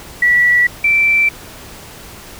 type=tone pair in turn; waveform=sine; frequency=1948 / 2337 Hz; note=B6 / D7; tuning=-24 / -9 cents; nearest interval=minor third; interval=315 cents; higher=second; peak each=-8 / -9 dBFS; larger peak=first; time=0.22-0.67 / 0.84-1.29 s; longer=neither; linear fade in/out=5 ms; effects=pink hiss -35 dBFS RMS until 2.39 s